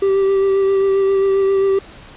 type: tone with vibrato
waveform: triangle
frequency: 390 Hz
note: G4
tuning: 9 cents flat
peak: -10 dBFS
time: 0.02-1.79 s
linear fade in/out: 5 ms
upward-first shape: sine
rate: 7.5 Hz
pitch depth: 15 cents each way
effects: pink hiss -40 dBFS RMS until 2.16 s + resampled to 8000 Hz